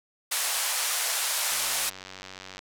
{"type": "band-pass noise", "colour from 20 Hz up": "white", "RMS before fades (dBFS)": -28, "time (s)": [0.31, 1.9], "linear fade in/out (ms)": 10, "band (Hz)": [600, 12000], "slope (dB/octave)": 24}
{"type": "click train", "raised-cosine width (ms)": 0.2, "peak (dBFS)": -23, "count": 102, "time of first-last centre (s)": [1.52, 2.591], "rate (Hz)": 94.3}
{"effects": []}